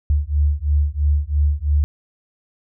sine beating tone pair, 71.9 / 74.9 Hz, D2 / D2, -36 / +35 cents, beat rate 3 Hz, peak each -18 dBFS, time 0.1-1.84 s, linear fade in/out 0 ms, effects none

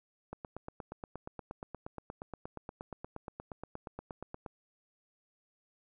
click train, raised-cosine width 1 ms, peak -27 dBFS, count 36, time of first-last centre 0.33-4.462 s, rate 8.47 Hz, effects none

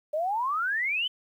sine exponential sweep, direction up, 587.3 to 3111 Hz, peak -25 dBFS, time 0.13-1.08 s, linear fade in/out 10 ms, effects 10-bit

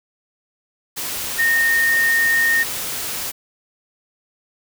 sine tone in noise, 1841 Hz, A#6, 22 cents flat, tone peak -14 dBFS, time 1.38-2.64 s, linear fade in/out 20 ms, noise white, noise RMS -26 dBFS, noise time 0.96-3.32 s, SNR +9 dB, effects none

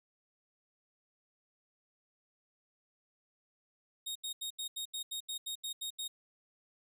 sawtooth tone bursts, 3729 Hz, A#7, in tune, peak -34 dBFS, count 12, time 4.06-6.08 s, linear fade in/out 10 ms, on 95 ms, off 80 ms, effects none

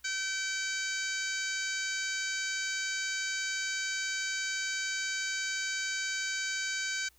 harmonic tone, 769 Hz, G5, 33 cents flat, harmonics 2 / 3 / 4 / 5 / 6 / 7 / 8 / 9 / 10, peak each -35 / -39 / -44 / -44 / -40 / -48 / -41 / -40 / -51 dBFS, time 0.04-7.09 s, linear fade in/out 10 ms, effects added 60 Hz sine -66 dBFS peak until 7.18 s + white hiss -66 dBFS RMS until 7.18 s

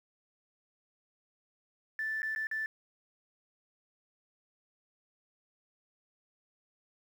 sine tone with dropouts, 1760 Hz, A6, in tune, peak -31 dBFS, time 1.99-2.66 s, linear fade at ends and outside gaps 1 ms, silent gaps 2.22-2.23 / 2.35-2.36 / 2.47-2.513 s, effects tanh soft clip ceiling -27 dBFS + 10-bit

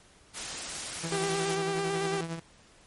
white noise, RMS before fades -36 dBFS, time 0.33-1.59 s, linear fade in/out 50 ms
sawtooth tone with tremolo, 165.5 Hz, E3, 7 cents sharp, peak -27 dBFS, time 1.03-2.4 s, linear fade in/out 10 ms, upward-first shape triangle, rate 11 Hz, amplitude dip 65%
sawtooth tone with vibrato, 392 Hz, G4, in tune, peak -25 dBFS, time 1.12-2.21 s, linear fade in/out 2 ms, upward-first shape square, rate 9 Hz, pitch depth 26 cents each way
effects pink hiss -58 dBFS RMS until 2.86 s + MP3 48 kbps

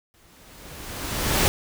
pink noise with exponential growth, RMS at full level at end -18 dBFS, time 0.14-1.48 s, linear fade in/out 0 ms, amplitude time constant 290 ms, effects none

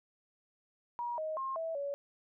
sine tone with pitch steps, 956 / 627 / 1066 / 653 / 565 Hz, A#5 / D#5 / C6 / E5 / C#5, +43 / +13 / +32 / -17 / +33 cents, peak -34 dBFS, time 0.99-1.94 s, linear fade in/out 0 ms, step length 190 ms, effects none

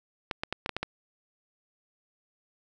clicks, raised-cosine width 0.3 ms, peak -14 dBFS, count 7, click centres 0.312 / 0.435 / 0.526 / 0.661 / 0.693 / 0.766 / 0.83 s, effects none

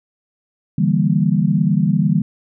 sine chord, E half-diminished seventh, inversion third, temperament equal, 146.83 / 164.81 / 196 / 233.1 Hz, D3 / E3 / G3 / Bb3, 0 / 0 / 0 / 0 cents, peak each -19 / -17 / -17 / -22 dBFS, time 0.78-2.22 s, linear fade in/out 5 ms, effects none

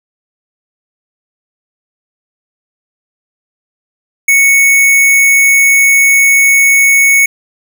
sine tone with sample-and-hold, 2217 Hz, C#7, in tune, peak -4 dBFS, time 4.28-7.26 s, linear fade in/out 5 ms, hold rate 8820 Hz, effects none

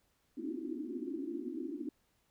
white band-pass noise, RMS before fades -40 dBFS, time 0.37-1.89 s, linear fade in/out 5 ms, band 240 to 360 Hz, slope 96 dB/octave, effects pink hiss -75 dBFS RMS until 2.3 s

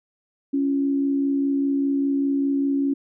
sine tone pair together, 277.2 / 342.2 Hz, C#4 / F4, 0 / -35 cents, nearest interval major third, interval 365 cents, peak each -19 / -31 dBFS, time 0.53-2.94 s, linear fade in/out 10 ms, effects none

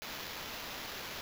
white noise with sample-and-hold, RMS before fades -43 dBFS, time 0.02-1.21 s, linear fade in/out 0 ms, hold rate 8820 Hz, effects none

